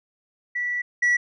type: tone pair in turn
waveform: sine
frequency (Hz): 1955 / 1942.6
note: B6 / B6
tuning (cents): -18 / -29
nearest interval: unison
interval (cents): 11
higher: first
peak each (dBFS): -23 / -14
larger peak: second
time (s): 0.55-0.82 / 1.02-1.17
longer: first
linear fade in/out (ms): 10
effects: tanh soft clip ceiling -16 dBFS